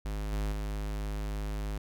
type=tone with level steps; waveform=square; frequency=51.6 Hz; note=G#1; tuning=10 cents flat; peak=-33 / -30 / -33 dBFS; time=0.05-1.78 s; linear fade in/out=5 ms; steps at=0.32 / 0.52 s; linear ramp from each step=5 ms; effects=none